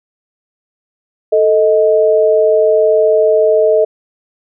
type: tone pair together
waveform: sine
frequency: 440.5 / 627 Hz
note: A4 / D#5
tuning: +2 / +13 cents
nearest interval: tritone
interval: 611 cents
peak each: -10 dBFS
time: 1.32-3.85 s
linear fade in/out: 10 ms
effects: none